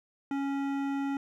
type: tone with hard clipping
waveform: triangle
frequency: 277.2 Hz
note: C#4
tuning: in tune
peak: -31 dBFS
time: 0.31-1.17 s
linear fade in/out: 2 ms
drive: 18 dB
effects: none